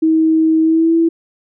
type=tone with pitch glide; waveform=sine; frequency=319.3 to 330.8 Hz; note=D#4 to E4; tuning=+45 to +6 cents; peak=-9 dBFS; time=0.02-1.09 s; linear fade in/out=10 ms; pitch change=+61 cents; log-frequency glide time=0.62-0.95 s; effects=none